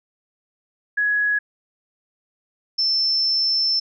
sine tone pair in turn, 1676 / 5321 Hz, G#6 / E8, +15 / +15 cents, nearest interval octave + minor sixth, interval 2000 cents, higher second, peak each -17 dBFS, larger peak neither, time 0.97-1.39 / 2.78-3.8 s, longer second, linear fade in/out 10 ms, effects none

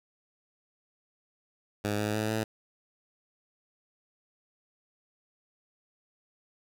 10% pulse tone with pitch steps, 103.83 / 105.89 / 107.99 / 110.13 Hz, G#2 / G#2 / A2 / A2, 0 / +34 / -32 / +2 cents, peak -20 dBFS, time 1.84-2.44 s, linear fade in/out 10 ms, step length 150 ms, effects none

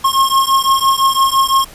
square beating tone pair, 1074 / 1079.9 Hz, C6 / C#6, +45 / -46 cents, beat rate 5.9 Hz, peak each -14 dBFS, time 0.04-1.65 s, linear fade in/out 10 ms, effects pink hiss -38 dBFS RMS until 1.74 s + resampled to 32000 Hz

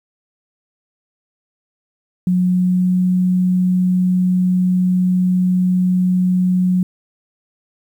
sine tone with pitch glide, 181.2 to 182.57 Hz, F#3 to F#3, -36 to -23 cents, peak -12 dBFS, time 2.27-6.83 s, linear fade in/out 2 ms, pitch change +13 cents, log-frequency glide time 2.39-2.98 s, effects 8-bit

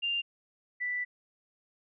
sine tone pair in turn, 2794 / 1975.7 Hz, F7 / B6, 0 / 0 cents, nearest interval tritone, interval 600 cents, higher first, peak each -28 / -30 dBFS, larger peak first, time 0.02-0.22 / 0.8-1.05 s, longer second, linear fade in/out 20 ms, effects none

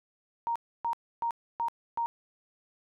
sine tone bursts, 932.3 Hz, A#5, in tune, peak -27 dBFS, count 5, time 0.47-2.06 s, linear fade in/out 0 ms, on 86 ms, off 290 ms, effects none

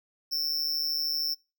square tone with amplitude modulation, 5360 Hz, E8, 28 cents sharp, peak -23 dBFS, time 0.31-1.35 s, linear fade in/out 20 ms, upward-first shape sine, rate 153 Hz, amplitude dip 90%, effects noise-tail reverb RT60 0.3 s tail -25 dB re dry

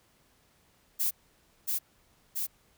violet noise with echo, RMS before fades -28 dBFS, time 0.99-1.11 s, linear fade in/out 20 ms, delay 680 ms, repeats 2, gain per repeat -2 dB, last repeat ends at 2.47 s, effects pink hiss -66 dBFS RMS until 2.77 s

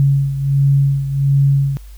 sine beating tone pair, 138.59 / 139.99 Hz, C#3 / C#3, 0 / +17 cents, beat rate 1.4 Hz, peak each -12 / -18 dBFS, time 0-1.77 s, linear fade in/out 0 ms, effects added 50 Hz sine -33 dBFS peak until 1.97 s + white hiss -50 dBFS RMS until 1.97 s

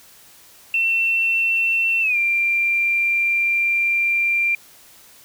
sine tone with pitch glide, 2697 to 2375 Hz, E7 to D7, +39 to +19 cents, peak -16 dBFS, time 0.74-4.55 s, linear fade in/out 2 ms, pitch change -220 cents, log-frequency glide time 2.01-2.17 s, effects white hiss -48 dBFS RMS until 5.24 s

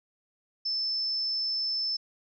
sine tone, 5274 Hz, E8, in tune, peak -27 dBFS, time 0.65-1.97 s, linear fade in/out 10 ms, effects none

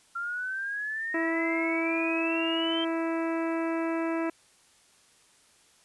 sine exponential sweep, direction up, 1370 to 3159 Hz, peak -30 dBFS, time 0.15-2.85 s, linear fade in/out 10 ms
harmonic tone, 328.8 Hz, E4, 4 cents flat, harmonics 1 / 2 / 3 / 4 / 5 / 6 / 7 / 8, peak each -28 / -34 / -38 / -40 / -42 / -44 / -45 / -46 dBFS, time 1.14-4.3 s, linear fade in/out 5 ms
effects white hiss -61 dBFS RMS until 5.84 s + resampled to 24000 Hz

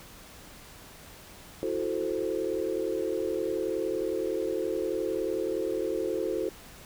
sine chord, F# half-diminished seventh, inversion third, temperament equal with one note detuned, 329.6 / 368.9 / 440 / 523.3 Hz, E4 / F#4 / A4 / C5, 0 / -5 / 0 / 0 cents, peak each -34 / -32 / -32 / -34 dBFS, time 1.63-6.49 s, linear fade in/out 0 ms, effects pink hiss -49 dBFS RMS until 6.85 s

